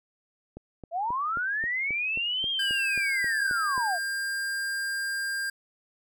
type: click train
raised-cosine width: 2 ms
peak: -27 dBFS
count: 13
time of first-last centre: 0.57-3.779 s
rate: 3.74 Hz
type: linear two-way sweep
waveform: sine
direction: up then down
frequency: 643 to 3244 to 643 Hz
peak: -26 dBFS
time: 0.91-3.99 s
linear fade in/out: 50 ms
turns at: 2.5 s
type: tone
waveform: square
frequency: 1600 Hz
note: G6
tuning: 35 cents sharp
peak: -29 dBFS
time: 2.59-5.5 s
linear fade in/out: 5 ms
effects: none